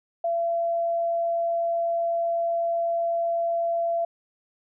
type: tone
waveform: sine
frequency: 677 Hz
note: E5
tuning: 46 cents sharp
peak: -22 dBFS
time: 0.24-4.05 s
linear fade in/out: 5 ms
effects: none